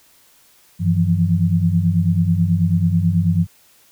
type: tone cluster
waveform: sine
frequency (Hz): 96.4 / 164.2 / 173.4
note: G2 / E3 / F3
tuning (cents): -28 / -6 / -12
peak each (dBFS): -18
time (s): 0.79-3.47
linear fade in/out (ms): 50
effects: white hiss -53 dBFS RMS until 3.91 s